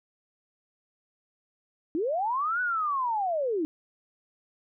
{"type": "linear two-way sweep", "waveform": "sine", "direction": "up then down", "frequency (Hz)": [293.7, 1500, 293.7], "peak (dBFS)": -25, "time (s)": [1.95, 3.65], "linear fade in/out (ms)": 0, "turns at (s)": 2.61, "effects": []}